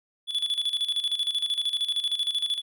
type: tone with tremolo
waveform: triangle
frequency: 3435 Hz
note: A7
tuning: 42 cents flat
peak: -21 dBFS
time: 0.27-2.62 s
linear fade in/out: 50 ms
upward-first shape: square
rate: 13 Hz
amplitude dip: 70%
effects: none